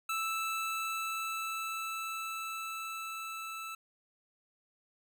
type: tone with level ramp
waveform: 25% pulse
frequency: 1318.5 Hz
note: E6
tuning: in tune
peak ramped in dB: -28 to -36 dBFS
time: 0.09-3.75 s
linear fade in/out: 5 ms
effects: none